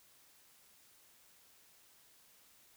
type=silence; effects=white hiss -65 dBFS RMS until 2.76 s